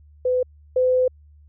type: tone pair in turn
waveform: sine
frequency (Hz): 504 / 508.4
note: B4 / C5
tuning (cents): +35 / -50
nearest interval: unison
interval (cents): 15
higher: second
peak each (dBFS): -17 / -15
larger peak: second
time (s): 0.25-0.43 / 0.76-1.08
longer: second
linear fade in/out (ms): 5
effects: added 74 Hz sine -47 dBFS peak until 1.48 s